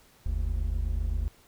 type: tone pair together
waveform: triangle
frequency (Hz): 47.16 / 75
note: F#1 / D2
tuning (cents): +34 / +37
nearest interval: minor sixth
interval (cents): 803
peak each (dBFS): -26 / -28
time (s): 0.26-1.28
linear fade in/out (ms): 0
effects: pink hiss -59 dBFS RMS until 1.47 s